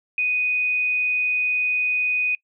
sine tone, 2489 Hz, D#7, in tune, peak -19 dBFS, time 0.18-2.35 s, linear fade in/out 2 ms, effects noise-tail reverb RT60 0.1 s tail -24 dB re dry

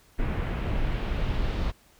brown noise with low-pass filter sweep, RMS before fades -27 dBFS, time 0.18-1.72 s, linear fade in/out 20 ms, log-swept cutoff 2200 to 4000 Hz, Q 1.5, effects pink hiss -59 dBFS RMS until 1.99 s

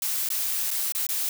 blue noise with dropouts, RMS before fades -27 dBFS, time 0.02-1.29 s, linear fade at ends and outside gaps 2 ms, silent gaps 0.289-0.302 / 0.706-0.712 / 0.922-0.949 / 1.067-1.089 s, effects none

